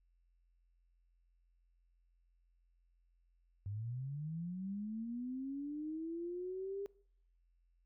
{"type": "linear sweep", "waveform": "sine", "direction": "up", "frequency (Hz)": [96.6, 403.3], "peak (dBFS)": -39, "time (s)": [3.66, 6.86], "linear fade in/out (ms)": 0, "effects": ["noise-tail reverb RT60 0.6 s tail -22 dB re dry", "added 43 Hz sine -70 dBFS peak until 7.85 s"]}